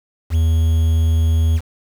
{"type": "tone with quantisation", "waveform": "triangle", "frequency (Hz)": 81, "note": "E2", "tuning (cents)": -30, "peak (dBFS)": -10, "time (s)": [0.3, 1.61], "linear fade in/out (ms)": 50, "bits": 6, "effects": []}